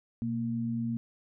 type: tone pair together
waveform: sine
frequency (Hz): 122.5 / 231.2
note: B2 / A#3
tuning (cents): -14 / -14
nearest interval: major seventh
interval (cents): 1100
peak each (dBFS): -35 / -30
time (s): 0.22-0.97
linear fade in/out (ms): 0
effects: none